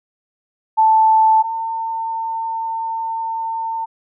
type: tone pair in turn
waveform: sine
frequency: 880 / 902.7 Hz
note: A5 / A5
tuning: 0 / +44 cents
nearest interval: unison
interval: 44 cents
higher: second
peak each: -9 / -20 dBFS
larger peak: first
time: 0.77-1.43 / 1.43-3.86 s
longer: second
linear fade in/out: 20 ms
effects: none